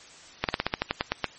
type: slowing click train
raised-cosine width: 0.3 ms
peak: -7 dBFS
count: 11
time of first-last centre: 0.44-1.243 s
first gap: 48 ms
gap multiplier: 1.11
effects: white hiss -49 dBFS RMS until 1.38 s + MP3 32 kbps